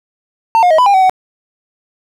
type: tone with pitch steps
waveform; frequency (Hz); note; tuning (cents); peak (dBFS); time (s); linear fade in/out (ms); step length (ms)
triangle; 904 / 715 / 632 / 997 / 804 / 758 / 749; A5 / F5 / D#5 / B5 / G5 / F#5 / F#5; +47 / +41 / +27 / +16 / +44 / +42 / +21; -4; 0.55-1.096; 0; 78
effects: none